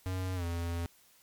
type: tone with pitch glide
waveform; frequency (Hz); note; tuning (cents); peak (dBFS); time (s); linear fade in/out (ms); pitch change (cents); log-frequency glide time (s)
square; 92.8 to 85.1; F#2 to F2; +6 to -44; -33; 0.06-0.86; 0; -150; 0.35-0.44
effects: white hiss -63 dBFS RMS until 1.22 s + MP3 96 kbps